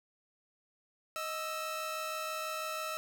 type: tone pair together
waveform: sawtooth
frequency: 626.2 / 1318.5 Hz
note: D#5 / E6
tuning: +11 / 0 cents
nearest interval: octave + minor second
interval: 1289 cents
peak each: -36 / -34 dBFS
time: 1.16-2.97 s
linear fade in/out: 0 ms
effects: none